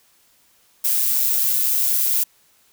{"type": "noise with amplitude modulation", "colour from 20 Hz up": "violet", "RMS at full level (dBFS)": -17, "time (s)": [0.84, 2.24], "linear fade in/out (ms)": 10, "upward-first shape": "sine", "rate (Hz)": 130, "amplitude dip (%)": 45, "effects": ["white hiss -58 dBFS RMS until 2.72 s"]}